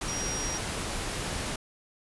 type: tone in noise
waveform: sine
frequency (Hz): 5700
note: F8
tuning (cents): +34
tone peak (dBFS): -33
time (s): 0.08-0.58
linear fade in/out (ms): 5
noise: pink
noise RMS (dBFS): -33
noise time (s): 0.01-1.56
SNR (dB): -3
effects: resampled to 24000 Hz